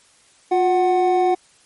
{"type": "tone pair together", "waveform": "triangle", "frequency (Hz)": [356.7, 742.8], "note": ["F4", "F#5"], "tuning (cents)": [37, 7], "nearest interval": "octave + minor second", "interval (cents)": 1270, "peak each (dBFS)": -15, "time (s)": [0.51, 1.35], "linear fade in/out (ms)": 10, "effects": ["white hiss -54 dBFS RMS until 1.65 s", "MP3 48 kbps"]}